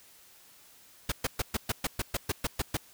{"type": "noise bursts", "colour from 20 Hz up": "pink", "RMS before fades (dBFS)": -29, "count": 12, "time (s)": [1.09, 2.77], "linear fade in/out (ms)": 5, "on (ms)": 30, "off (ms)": 120, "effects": ["white hiss -57 dBFS RMS until 2.93 s"]}